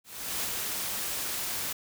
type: noise with ADSR envelope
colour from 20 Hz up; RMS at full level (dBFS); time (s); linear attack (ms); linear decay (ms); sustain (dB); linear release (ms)
white; -31; 0.04-1.73; 380; 53; -2; 6
effects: none